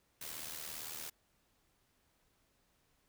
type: noise with amplitude modulation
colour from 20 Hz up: white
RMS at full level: -42 dBFS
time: 0.21-1.1 s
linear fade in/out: 5 ms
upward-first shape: sine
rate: 77.6 Hz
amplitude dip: 65%
effects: pink hiss -75 dBFS RMS until 3.08 s